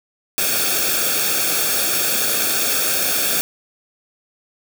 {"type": "noise with comb filter", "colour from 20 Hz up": "white", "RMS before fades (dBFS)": -19, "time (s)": [0.38, 3.41], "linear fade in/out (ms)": 0, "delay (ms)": 1, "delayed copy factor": -0.75, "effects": []}